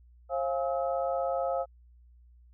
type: tone cluster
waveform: sine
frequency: 536 / 692 / 829 / 1285 Hz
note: C5 / F5 / G#5 / E6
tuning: +42 / -16 / -3 / -45 cents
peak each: -30 / -31 / -38 / -39 dBFS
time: 0.29-1.66 s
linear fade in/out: 50 ms
effects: added 60 Hz sine -54 dBFS peak until 2.53 s